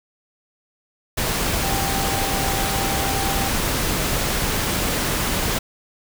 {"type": "tone in noise", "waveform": "sine", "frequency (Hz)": 784, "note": "G5", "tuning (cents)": 0, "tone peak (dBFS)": -27, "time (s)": [1.63, 3.49], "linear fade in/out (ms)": 10, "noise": "pink", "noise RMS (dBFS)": -22, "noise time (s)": [1.17, 5.59], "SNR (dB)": -8, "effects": []}